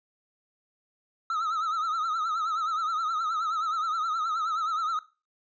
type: tone with vibrato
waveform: triangle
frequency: 1296 Hz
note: E6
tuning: 30 cents flat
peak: -24 dBFS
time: 1.3-4.99 s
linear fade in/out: 2 ms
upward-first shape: triangle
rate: 9.5 Hz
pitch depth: 110 cents each way
effects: noise-tail reverb RT60 0.3 s tail -17 dB re dry + resampled to 16000 Hz